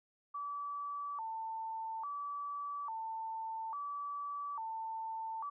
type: tone with vibrato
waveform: sine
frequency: 1014 Hz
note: B5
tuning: 45 cents sharp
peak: -38 dBFS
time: 0.34-5.5 s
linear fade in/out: 10 ms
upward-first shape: square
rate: 0.59 Hz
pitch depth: 220 cents each way
effects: none